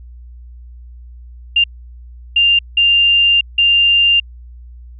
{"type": "tone bursts at uneven times", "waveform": "sine", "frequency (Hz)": 2794, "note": "F7", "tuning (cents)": 0, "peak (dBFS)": -8, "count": 4, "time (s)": [[1.56, 1.64], [2.36, 2.59], [2.77, 3.41], [3.58, 4.2]], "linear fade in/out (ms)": 5, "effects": ["added 60 Hz sine -33 dBFS peak until 4.99 s"]}